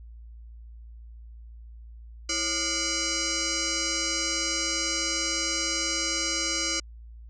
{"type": "tone with frequency modulation", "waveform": "sine", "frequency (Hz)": 329.6, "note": "E4", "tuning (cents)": 0, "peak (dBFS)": -25, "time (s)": [2.29, 6.8], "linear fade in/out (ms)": 5, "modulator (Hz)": 877, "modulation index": 7.6, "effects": ["added 57 Hz sine -42 dBFS peak until 7.29 s"]}